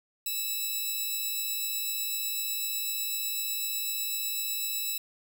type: tone pair together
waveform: 10% pulse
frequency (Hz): 2624 / 3932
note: E7 / B7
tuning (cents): -9 / -8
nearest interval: perfect fifth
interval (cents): 701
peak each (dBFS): -28 / -23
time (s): 0.26-4.98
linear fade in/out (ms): 5
effects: 9-bit